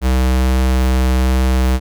square tone, 64.2 Hz, C2, 32 cents flat, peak -12 dBFS, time 0.01-1.8 s, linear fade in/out 50 ms, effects none

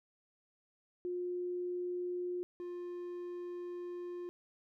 sine / triangle tone pair in turn, 356.8 / 352.9 Hz, F4 / F4, +37 / +18 cents, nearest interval unison, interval 19 cents, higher first, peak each -35 / -38 dBFS, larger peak first, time 1.05-2.43 / 2.6-4.29 s, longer second, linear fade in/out 0 ms, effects none

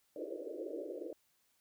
pink band-pass noise, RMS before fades -43 dBFS, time 0.16-1.13 s, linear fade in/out 2 ms, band 300 to 600 Hz, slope 96 dB/octave, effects white hiss -75 dBFS RMS until 1.6 s

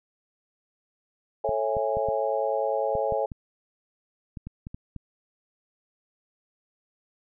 sine chord, A major seventh, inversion none, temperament just, 440 / 550 / 660 / 825 Hz, A4 / C#5 / E5 / G#5, 0 / -14 / +2 / -12 cents, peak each -30 / -27 / -30 / -30 dBFS, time 1.44-3.26 s, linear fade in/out 5 ms
clicks, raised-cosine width 5 ms, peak -24 dBFS, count 12, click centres 1.492 / 1.768 / 1.97 / 2.087 / 2.953 / 3.123 / 3.318 / 4.372 / 4.47 / 4.669 / 4.745 / 4.963 s
effects none

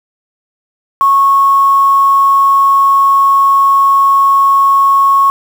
sine tone with quantisation, 1100 Hz, C#6, 14 cents flat, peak -5 dBFS, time 1.01-5.3 s, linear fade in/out 0 ms, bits 5, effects none

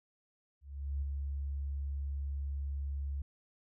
sine tone with ADSR envelope, 70 Hz, C#2, 18 cents sharp, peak -31 dBFS, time 0.61-3.22 s, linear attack 410 ms, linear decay 12 ms, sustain -3 dB, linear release 4 ms, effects none

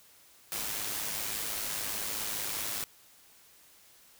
white noise with amplitude modulation, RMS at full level -33 dBFS, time 0.52-2.84 s, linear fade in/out 0 ms, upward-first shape sine, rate 105 Hz, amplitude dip 45%, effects white hiss -59 dBFS RMS until 4.19 s

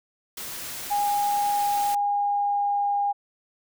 white noise, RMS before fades -35 dBFS, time 0.37-1.95 s, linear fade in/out 5 ms
sine tone with pitch glide, 818 to 810.5 Hz, G#5 to G#5, -26 to -42 cents, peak -21 dBFS, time 0.9-3.13 s, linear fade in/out 20 ms, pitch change -16 cents, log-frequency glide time 1.38-2.99 s
effects none

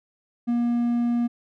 triangle tone, 238.1 Hz, A#3, 37 cents sharp, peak -18 dBFS, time 0.47-1.28 s, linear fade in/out 20 ms, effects none

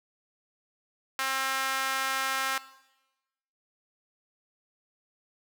sawtooth tone with high-pass filter, 266.4 Hz, C4, 31 cents sharp, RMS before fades -30 dBFS, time 1.19-2.58 s, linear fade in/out 0 ms, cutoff 1300 Hz, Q 1.5, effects noise-tail reverb RT60 1.0 s tail -17 dB re dry

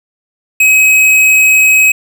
sine tone with tanh clipping, 2544 Hz, D#7, 38 cents sharp, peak -6 dBFS, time 0.6-1.92 s, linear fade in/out 5 ms, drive 15 dB, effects none

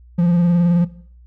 triangle tone with vibrato, 173.2 Hz, F3, 14 cents flat, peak -10 dBFS, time 0.18-0.85 s, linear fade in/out 10 ms, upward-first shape sine, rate 19 Hz, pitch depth 39 cents each way, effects noise-tail reverb RT60 0.6 s tail -19 dB re dry + added 60 Hz sine -42 dBFS peak until 1.26 s

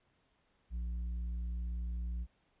sine tone with tanh clipping, 59 Hz, A#1, 22 cents sharp, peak -36 dBFS, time 0.7-2.27 s, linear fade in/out 50 ms, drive 5 dB, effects pink hiss -74 dBFS RMS until 2.6 s + resampled to 8000 Hz

